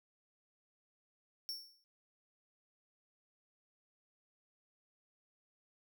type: tone with exponential decay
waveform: 45% pulse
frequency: 5460 Hz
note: F8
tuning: 40 cents flat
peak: -37 dBFS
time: 1.49-1.84 s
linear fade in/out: 0 ms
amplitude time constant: 76 ms
effects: none